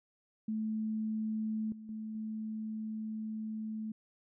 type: tone with level steps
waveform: sine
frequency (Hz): 217.9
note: A3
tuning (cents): -17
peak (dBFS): -32 / -45 / -38 / -36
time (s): 0.48-3.92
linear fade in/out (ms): 5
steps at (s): 1.72 / 1.89 / 2.15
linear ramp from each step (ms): 2
effects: none